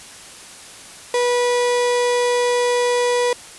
35% pulse tone, 487.9 Hz, B4, 21 cents flat, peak -14 dBFS, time 1.14-3.33 s, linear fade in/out 2 ms, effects white hiss -39 dBFS RMS until 3.58 s + resampled to 24000 Hz

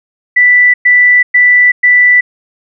sine tone bursts, 1975.5 Hz, B6, in tune, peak -3 dBFS, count 4, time 0.36-2.21 s, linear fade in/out 10 ms, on 380 ms, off 110 ms, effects none

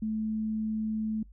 sine tone, 217.7 Hz, A3, 18 cents flat, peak -28 dBFS, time 0.02-1.23 s, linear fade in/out 5 ms, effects noise-tail reverb RT60 0.1 s tail -22 dB re dry + added 50 Hz sine -49 dBFS peak until 1.32 s

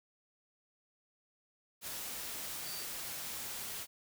sine tone in noise, 4616 Hz, D8, 31 cents flat, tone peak -46 dBFS, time 2.63-2.86 s, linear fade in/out 50 ms, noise white, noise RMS -42 dBFS, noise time 1.81-3.87 s, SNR -7 dB, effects none

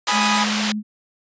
sawtooth chord, G# minor, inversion none, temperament equal, 830.6 / 987.8 / 1244.5 Hz, G#5 / B5 / D#6, 0 / 0 / 0 cents, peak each -19 dBFS, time 0.07-0.45 s, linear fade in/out 20 ms
white band-pass noise, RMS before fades -24 dBFS, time 0.07-0.72 s, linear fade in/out 2 ms, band 510 to 4400 Hz, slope 12 dB/octave
sine tone with vibrato, 211.6 Hz, G#3, 33 cents sharp, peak -22 dBFS, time 0.11-0.83 s, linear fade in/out 50 ms, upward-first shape sine, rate 17 Hz, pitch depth 15 cents each way
effects resampled to 16000 Hz

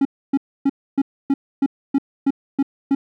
triangle tone bursts, 275.2 Hz, C#4, 12 cents flat, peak -11 dBFS, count 10, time 0.01-2.95 s, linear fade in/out 5 ms, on 42 ms, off 280 ms, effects none

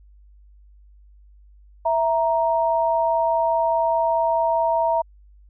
sine tone pair together, 659.3 / 934.5 Hz, E5 / A#5, 0 / +4 cents, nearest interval tritone, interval 604 cents, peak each -20 dBFS, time 1.85-5.02 s, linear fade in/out 10 ms, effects added 50 Hz sine -47 dBFS peak until 5.49 s

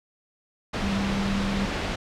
sine tone in noise, 197.3 Hz, G3, 11 cents sharp, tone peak -25 dBFS, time 0.82-1.66 s, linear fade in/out 10 ms, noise pink, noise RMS -28 dBFS, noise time 0.73-1.96 s, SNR 0 dB, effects low-pass 4000 Hz 12 dB/octave

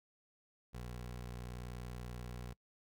20% pulse tone, 60.8 Hz, B1, 26 cents flat, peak -39 dBFS, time 0.73-2.54 s, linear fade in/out 20 ms, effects noise-tail reverb RT60 0.1 s tail -25 dB re dry

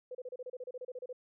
sine tone bursts, 503 Hz, B4, 32 cents sharp, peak -39 dBFS, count 15, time 0.11-1.129 s, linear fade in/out 5 ms, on 39 ms, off 31 ms, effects none

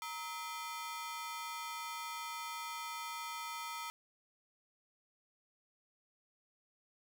sawtooth ring-modulated tone, 1108.7 Hz, C#6, in tune, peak -34 dBFS, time 0.02-3.9 s, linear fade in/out 0 ms, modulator 177 Hz, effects none

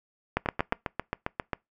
two click trains, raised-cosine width 0.5 ms, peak -13 / -9 dBFS, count 9 / 4, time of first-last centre 0.46-1.532 / 0.37-0.724 s, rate 7.46 / 8.48 Hz, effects noise-tail reverb RT60 0.2 s tail -25 dB re dry

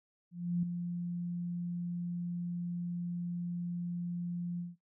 sine tone with ADSR envelope, 174.3 Hz, F3, 3 cents flat, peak -27 dBFS, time 0.31-4.76 s, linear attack 320 ms, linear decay 4 ms, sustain -7 dB, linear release 170 ms, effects noise-tail reverb RT60 0.2 s tail -23 dB re dry

